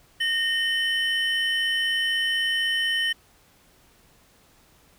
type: tone pair together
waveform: triangle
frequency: 1842 / 3032 Hz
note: A#6 / F#7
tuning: -21 / +42 cents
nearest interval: major sixth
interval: 863 cents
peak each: -23 dBFS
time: 0.2-3.13 s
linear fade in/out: 10 ms
effects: pink hiss -58 dBFS RMS until 4.98 s